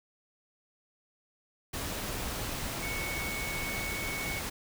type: tone in noise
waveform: sine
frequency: 2217 Hz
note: C#7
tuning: in tune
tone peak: -36 dBFS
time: 2.82-4.4 s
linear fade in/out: 10 ms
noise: pink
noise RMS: -36 dBFS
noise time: 1.73-4.5 s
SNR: -3 dB
effects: none